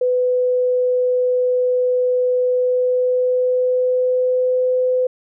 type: tone with pitch glide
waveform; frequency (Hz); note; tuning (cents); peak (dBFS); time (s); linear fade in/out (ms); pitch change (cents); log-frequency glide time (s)
sine; 500 to 506.7; B4 to B4; +21 to +44; -14; 0.01-5.07; 5; +23; 2.37-4.73
effects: none